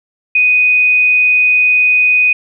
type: tone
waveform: sine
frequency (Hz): 2491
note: D#7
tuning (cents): +1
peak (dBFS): -7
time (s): 0.35-2.33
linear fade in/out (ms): 5
effects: none